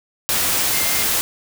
sine tone in noise, 2100 Hz, C7, 6 cents sharp, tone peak -28 dBFS, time 0.73-1.03 s, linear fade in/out 0 ms, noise white, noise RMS -19 dBFS, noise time 0.29-1.21 s, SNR -12 dB, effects none

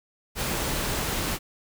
pink noise, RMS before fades -28 dBFS, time 0.35-1.39 s, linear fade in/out 50 ms, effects none

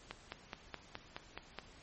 click train, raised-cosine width 0.3 ms, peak -25 dBFS, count 8, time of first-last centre 0.11-1.587 s, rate 4.74 Hz, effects pink hiss -59 dBFS RMS until 1.82 s + MP3 32 kbps

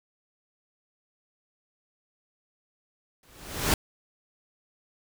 pink noise with exponential growth, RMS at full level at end -21 dBFS, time 3.23-3.74 s, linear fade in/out 2 ms, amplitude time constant 110 ms, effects none

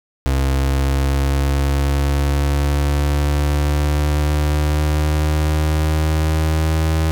35% pulse linear sweep, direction up, 67 to 79.7 Hz, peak -13 dBFS, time 0.26-7.11 s, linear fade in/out 0 ms, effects none

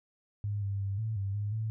sine tone with pitch steps, 102.8 / 99.4 / 98.6 / 110.4 / 98.4 / 103.3 / 110.2 Hz, G#2 / G2 / G2 / A2 / G2 / G#2 / A2, -17 / +25 / +11 / +6 / +7 / -9 / +3 cents, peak -30 dBFS, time 0.44-1.7 s, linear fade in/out 0 ms, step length 180 ms, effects none

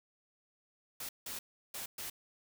white noise bursts at uneven times, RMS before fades -42 dBFS, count 4, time 1-1.09 / 1.26-1.39 / 1.74-1.86 / 1.98-2.1 s, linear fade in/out 5 ms, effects none

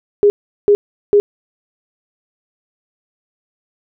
sine tone bursts, 409.9 Hz, G#4, 23 cents flat, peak -6 dBFS, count 3, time 0.23-1.2 s, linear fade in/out 0 ms, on 70 ms, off 380 ms, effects none

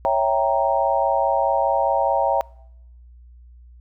sine chord, C# diminished seventh, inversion none, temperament equal, 554.4 / 659.3 / 784 / 932.3 Hz, C#5 / E5 / G5 / Bb5, 0 / 0 / 0 / 0 cents, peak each -22 dBFS, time 0.05-2.41 s, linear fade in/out 0 ms, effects noise-tail reverb RT60 0.8 s tail -25 dB re dry + added 60 Hz sine -43 dBFS peak until 3.8 s

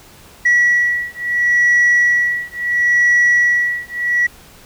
sine beating tone pair, 1936 / 1936.73 Hz, B6 / B6, -35 / -34 cents, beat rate 0.73 Hz, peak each -13 / -13 dBFS, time 0.45-4.27 s, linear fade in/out 10 ms, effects tanh soft clip ceiling -7 dBFS + pink hiss -43 dBFS RMS until 4.65 s

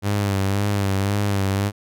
sawtooth tone with vibrato, 99.7 Hz, G2, 30 cents sharp, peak -15 dBFS, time 0.02-1.72 s, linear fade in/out 50 ms, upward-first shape sine, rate 1.9 Hz, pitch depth 49 cents each way, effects none

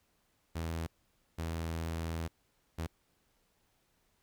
sawtooth tone bursts at uneven times, 82.1 Hz, E2, 6 cents flat, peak -31 dBFS, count 3, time 0.55-0.87 / 1.38-2.28 / 2.78-2.87 s, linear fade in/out 10 ms, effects pink hiss -74 dBFS RMS until 4.22 s

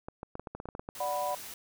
clicks, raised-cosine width 1 ms, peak -25 dBFS, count 12, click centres 0.085 / 0.231 / 0.354 / 0.396 / 0.472 / 0.55 / 0.601 / 0.656 / 0.688 / 0.751 / 0.795 / 0.889 s
white noise, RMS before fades -44 dBFS, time 0.95-1.54 s, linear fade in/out 2 ms
sine chord, B minor, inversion first, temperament equal, 587.3 / 740 / 987.8 Hz, D5 / F#5 / B5, 0 / 0 / 0 cents, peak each -34 dBFS, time 1-1.35 s, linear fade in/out 5 ms
effects none

